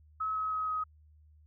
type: tone with pitch steps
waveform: sine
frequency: 1286 / 1277.9 / 1269.8 / 1261.7 Hz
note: E6 / D#6 / D#6 / D#6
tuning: -43 / +46 / +35 / +24 cents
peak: -30 dBFS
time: 0.2-0.84 s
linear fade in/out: 10 ms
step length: 160 ms
effects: added 76 Hz sine -57 dBFS peak until 1.46 s